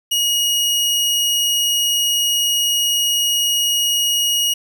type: tone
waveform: sawtooth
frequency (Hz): 2886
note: F#7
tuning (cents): -44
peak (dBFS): -12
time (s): 0.11-4.54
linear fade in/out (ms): 10
effects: 8-bit